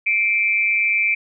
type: tone with amplitude modulation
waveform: sine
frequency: 2343 Hz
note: D7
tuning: 5 cents flat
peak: -12 dBFS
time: 0.06-1.15 s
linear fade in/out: 10 ms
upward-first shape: sine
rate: 208 Hz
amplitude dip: 75%
effects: none